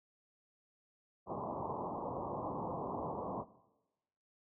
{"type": "low-pass noise", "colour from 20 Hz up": "white", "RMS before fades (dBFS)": -40, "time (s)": [1.26, 3.45], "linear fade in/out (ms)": 50, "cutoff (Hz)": 1100, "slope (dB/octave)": 96, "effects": ["noise-tail reverb RT60 1.0 s tail -18 dB re dry", "high-pass 100 Hz 12 dB/octave"]}